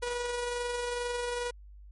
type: tone with amplitude modulation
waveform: sawtooth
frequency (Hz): 484.7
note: B4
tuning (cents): -32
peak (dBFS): -26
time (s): 0.02-1.51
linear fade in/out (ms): 10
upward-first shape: sine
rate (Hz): 22.3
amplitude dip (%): 30
effects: added 50 Hz sine -47 dBFS peak until 1.91 s + MP3 48 kbps